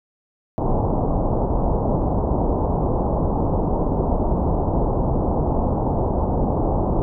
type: low-pass noise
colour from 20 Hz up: pink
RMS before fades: -20 dBFS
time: 0.58-7.02 s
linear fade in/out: 0 ms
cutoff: 950 Hz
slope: 48 dB/octave
effects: none